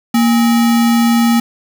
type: tone with sample-and-hold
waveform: sine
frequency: 233.1 Hz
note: A#3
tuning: in tune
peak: -8 dBFS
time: 0.14-1.4 s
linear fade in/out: 5 ms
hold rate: 1050 Hz
effects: none